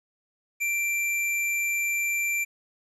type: tone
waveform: square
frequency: 2354 Hz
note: D7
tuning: 3 cents sharp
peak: -25 dBFS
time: 0.6-2.45 s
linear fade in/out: 20 ms
effects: resampled to 32000 Hz + 10-bit